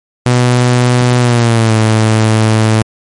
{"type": "tone with pitch glide", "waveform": "sawtooth", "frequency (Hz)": [123.47, 110], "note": ["B2", "A2"], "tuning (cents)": [0, 0], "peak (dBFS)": -3, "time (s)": [0.26, 2.82], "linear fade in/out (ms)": 0, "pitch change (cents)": -200, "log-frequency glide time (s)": [1.19, 1.76], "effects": ["MP3 48 kbps"]}